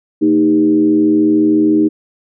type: tone with frequency modulation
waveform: sine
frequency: 311.1 Hz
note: D#4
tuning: in tune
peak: -8 dBFS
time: 0.21-1.89 s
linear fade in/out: 20 ms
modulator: 86.3 Hz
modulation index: 0.71
effects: none